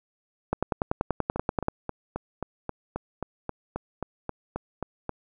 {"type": "two click trains", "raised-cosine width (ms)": 1, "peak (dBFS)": [-10, -16], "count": [13, 15], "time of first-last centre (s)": [[0.53, 1.684], [1.36, 5.093]], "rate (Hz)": [10.4, 3.75], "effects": []}